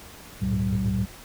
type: tone cluster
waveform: sine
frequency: 69.3 / 100.7 / 107 / 115.7 / 191.5 Hz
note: C#2 / G2 / A2 / A#2 / G3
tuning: 0 / +47 / -48 / -13 / -40 cents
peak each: -30 / -30 / -30 / -27 / -24 dBFS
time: 0.41-1.06 s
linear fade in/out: 20 ms
effects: tanh soft clip ceiling -16 dBFS + pink hiss -45 dBFS RMS until 1.24 s